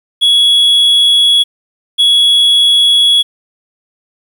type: tone pair in turn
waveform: triangle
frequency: 3359 / 3359 Hz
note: G#7 / G#7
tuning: +19 / +19 cents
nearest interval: unison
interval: 0 cents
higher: neither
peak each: -4 dBFS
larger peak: neither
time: 0.21-1.44 / 1.98-3.23 s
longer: second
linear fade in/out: 20 ms
effects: 7-bit